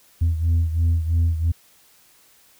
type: beating tone pair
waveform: sine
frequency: 82.41 / 85.41 Hz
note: E2 / F2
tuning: 0 / -38 cents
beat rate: 3 Hz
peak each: -16 / -21 dBFS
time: 0.21-1.52 s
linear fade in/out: 10 ms
effects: tanh soft clip ceiling -14 dBFS + white hiss -55 dBFS RMS until 2.59 s